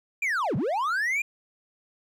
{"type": "linear two-way sweep", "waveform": "triangle", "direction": "down then up", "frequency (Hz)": [2450, 110, 2450], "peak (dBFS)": -22, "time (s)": [0.22, 1.22], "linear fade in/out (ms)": 5, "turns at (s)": 0.56, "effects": []}